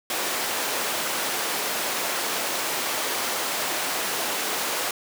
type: high-pass noise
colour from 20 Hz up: pink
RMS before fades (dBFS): -27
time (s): 0.1-4.91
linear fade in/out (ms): 2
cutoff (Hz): 460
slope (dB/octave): 12
effects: none